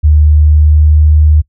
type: tone with pitch glide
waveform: sine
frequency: 75.5 to 76.29 Hz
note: D2 to D#2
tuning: +48 to -34 cents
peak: -3 dBFS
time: 0.03-1.42 s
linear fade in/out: 20 ms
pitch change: +18 cents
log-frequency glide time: 0.36-1.07 s
effects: noise-tail reverb RT60 0.1 s tail -22 dB re dry